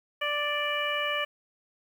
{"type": "harmonic tone", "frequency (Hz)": 587.3, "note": "D5", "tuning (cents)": 0, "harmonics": [1, 2, 3, 4, 5], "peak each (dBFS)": [-33, -33, -33, -33, -33], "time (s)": [0.21, 1.25], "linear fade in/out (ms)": 10, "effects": ["9-bit"]}